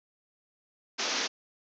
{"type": "band-pass noise", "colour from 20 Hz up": "white", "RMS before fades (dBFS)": -31, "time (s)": [0.98, 1.28], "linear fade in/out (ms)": 20, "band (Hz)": [200, 6400], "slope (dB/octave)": 96, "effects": []}